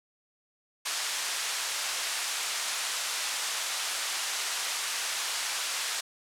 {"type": "band-pass noise", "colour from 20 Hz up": "white", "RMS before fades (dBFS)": -32, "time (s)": [0.85, 6.01], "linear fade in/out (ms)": 10, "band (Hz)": [850, 7800], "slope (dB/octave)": 12, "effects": ["low-pass 12000 Hz 12 dB/octave"]}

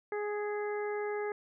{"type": "harmonic tone with a mistuned harmonic", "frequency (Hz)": 416.4, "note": "G#4", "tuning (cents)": 5, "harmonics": [1, 2, 3, 4, 5], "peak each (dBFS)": [-33, -41, -46, -45, -46], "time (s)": [0.12, 1.32], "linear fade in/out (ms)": 2, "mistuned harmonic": 5, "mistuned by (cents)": -18, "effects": []}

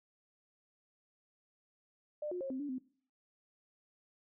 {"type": "tone with pitch steps", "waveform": "sine", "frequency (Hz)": [599, 358.6, 539, 261.4, 288.8, 257.9], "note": ["D5", "F4", "C#5", "C4", "D4", "C4"], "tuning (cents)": [34, 46, -49, -1, -29, -25], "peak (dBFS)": -36, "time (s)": [2.22, 2.784], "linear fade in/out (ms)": 5, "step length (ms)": 94, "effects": ["noise-tail reverb RT60 0.5 s tail -20 dB re dry"]}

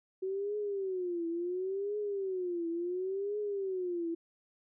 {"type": "tone with vibrato", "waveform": "sine", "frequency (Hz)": 373.8, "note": "F#4", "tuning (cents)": 18, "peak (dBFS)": -32, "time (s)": [0.22, 4.15], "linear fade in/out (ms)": 10, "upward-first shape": "triangle", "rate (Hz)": 0.71, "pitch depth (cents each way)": 210, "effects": []}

